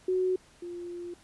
sine tone pair in turn, 370 / 349.2 Hz, F#4 / F4, 0 / 0 cents, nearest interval minor second, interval 100 cents, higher first, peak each -24 / -36 dBFS, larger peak first, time 0.08-0.36 / 0.62-1.14 s, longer second, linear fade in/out 5 ms, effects pink hiss -59 dBFS RMS until 1.23 s + resampled to 24000 Hz

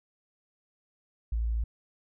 sine tone, 56.5 Hz, A1, 47 cents sharp, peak -26 dBFS, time 1.32-1.64 s, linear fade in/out 5 ms, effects none

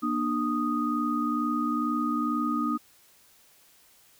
sine tone cluster, 237.9 / 300.1 / 1242 Hz, A#3 / D4 / D#6, +35 / +38 / -3 cents, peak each -29 dBFS, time 0.02-2.78 s, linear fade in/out 20 ms, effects white hiss -59 dBFS RMS until 4.19 s

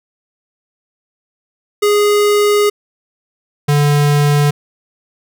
square tone pair in turn, 413.8 / 145.79 Hz, G#4 / D3, -6 / -12 cents, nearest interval octave + tritone, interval 1806 cents, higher first, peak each -10 dBFS, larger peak neither, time 1.82-2.7 / 3.68-4.51 s, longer first, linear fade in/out 10 ms, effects none

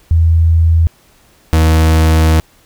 sine / 40% pulse tone pair in turn, 82.2 / 79.68 Hz, E2 / D#2, -4 / +42 cents, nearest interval minor second, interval 54 cents, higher first, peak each -6 dBFS, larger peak neither, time 0.11-0.87 / 1.53-2.4 s, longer second, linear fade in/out 0 ms, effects pink hiss -49 dBFS RMS until 2.65 s

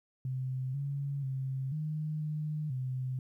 sine tone with pitch steps, 129.9 / 140.5 / 133 / 153.7 / 152.4 / 129.1 Hz, C3 / C#3 / C3 / D#3 / D#3 / C3, -12 / +24 / +29 / -21 / -36 / -23 cents, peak -32 dBFS, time 0.25-3.19 s, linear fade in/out 2 ms, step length 490 ms, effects 12-bit

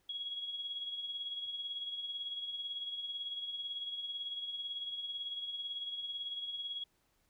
sine tone with tremolo, 3322 Hz, G#7, in tune, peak -36 dBFS, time 0.09-6.84 s, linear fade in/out 5 ms, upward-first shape sine, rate 18 Hz, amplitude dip 50%, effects pink hiss -75 dBFS RMS until 7.29 s

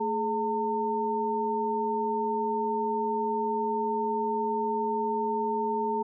sine tone cluster, 221.9 / 421.7 / 905 Hz, A3 / G#4 / A5, +15 / +26 / +48 cents, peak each -34 / -30 / -28 dBFS, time 0-6.03 s, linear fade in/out 10 ms, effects none

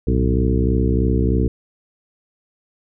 harmonic tone with a mistuned harmonic, 63.2 Hz, B1, 41 cents sharp, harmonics 1 / 2 / 3 / 4 / 5 / 6 / 7, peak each -18 / -21 / -23 / -24 / -25 / -26 / -26 dBFS, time 0.07-1.48 s, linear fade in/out 5 ms, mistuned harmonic 2, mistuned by -140 cents, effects none

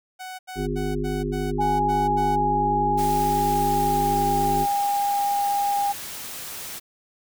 sawtooth tone bursts, 745 Hz, F#5, 12 cents sharp, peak -30 dBFS, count 8, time 0.19-2.364 s, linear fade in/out 20 ms, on 200 ms, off 82 ms
harmonic tone, 50.7 Hz, G#1, 41 cents flat, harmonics 1 / 3 / 5 / 7 / 8, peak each -30 / -30 / -30 / -30 / -30 dBFS, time 0.55-4.67 s, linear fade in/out 50 ms
sine tone with pitch glide, 830.6 to 808.4 Hz, G#5 to G#5, 0 to -47 cents, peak -20 dBFS, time 1.58-5.93 s, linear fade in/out 20 ms, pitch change -47 cents, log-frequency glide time 3.03-4.48 s
white noise, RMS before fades -35 dBFS, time 2.97-6.8 s, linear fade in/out 20 ms
effects none

